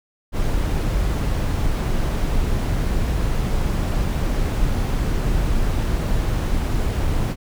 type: noise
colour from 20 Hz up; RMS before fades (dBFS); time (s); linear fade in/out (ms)
brown; -20; 0.32-7.36; 50
effects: none